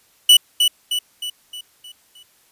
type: tone with echo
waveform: 45% pulse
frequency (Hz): 2960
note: F#7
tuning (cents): 0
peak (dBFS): -6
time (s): 0.29-0.37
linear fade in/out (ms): 5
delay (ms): 310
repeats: 6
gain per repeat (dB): -6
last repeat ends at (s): 2.23
effects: white hiss -57 dBFS RMS until 2.51 s + resampled to 32000 Hz